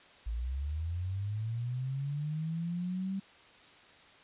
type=linear sweep; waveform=sine; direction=up; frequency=53 to 196 Hz; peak=-32 dBFS; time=0.26-3.2 s; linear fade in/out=10 ms; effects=white hiss -57 dBFS RMS until 4.23 s + resampled to 8000 Hz